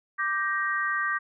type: chord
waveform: sine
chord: G minor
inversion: second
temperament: just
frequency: 1176 / 1568 / 1881.6 Hz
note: D6 / G6 / Bb6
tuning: +2 / 0 / +16 cents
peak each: -29 dBFS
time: 0.18-1.19 s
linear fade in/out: 20 ms
effects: none